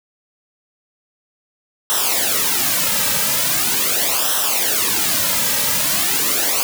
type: noise with flanger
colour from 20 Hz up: white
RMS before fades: -18 dBFS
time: 1.9-6.63 s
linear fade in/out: 0 ms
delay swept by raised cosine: 0.43 to 2.83 ms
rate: 0.41 Hz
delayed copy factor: -0.8
effects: none